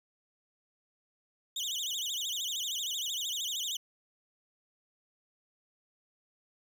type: tone with vibrato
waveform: 30% pulse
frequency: 3322 Hz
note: G#7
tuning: in tune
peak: -30 dBFS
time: 1.56-3.77 s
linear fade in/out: 5 ms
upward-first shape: sine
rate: 13 Hz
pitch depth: 230 cents each way
effects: none